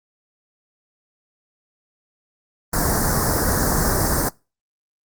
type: band-stop noise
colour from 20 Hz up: pink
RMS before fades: -19 dBFS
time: 2.73-4.29 s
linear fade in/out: 5 ms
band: 1800 to 4800 Hz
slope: 48 dB/octave
effects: noise-tail reverb RT60 0.3 s tail -26 dB re dry + Opus 24 kbps